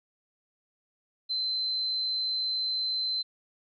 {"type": "tone", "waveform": "sine", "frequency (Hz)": 4077, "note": "C8", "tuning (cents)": -46, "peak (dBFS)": -27, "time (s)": [1.29, 3.23], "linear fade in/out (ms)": 20, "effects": []}